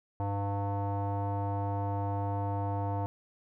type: tone with low-pass filter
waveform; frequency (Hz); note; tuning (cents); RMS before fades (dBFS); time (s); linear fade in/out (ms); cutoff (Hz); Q
square; 100.1; G2; +37; -32; 0.2-3.06; 0; 830; 6.3
effects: none